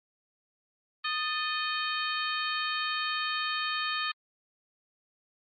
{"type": "harmonic tone with a mistuned harmonic", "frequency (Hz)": 620, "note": "D#5", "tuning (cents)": -6, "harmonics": [2, 3, 4, 5, 6, 7], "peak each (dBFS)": [-33, -35, -36, -37, -38, -38], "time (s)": [1.04, 4.12], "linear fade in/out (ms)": 10, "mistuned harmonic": 3, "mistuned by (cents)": -85, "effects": ["MP3 32 kbps"]}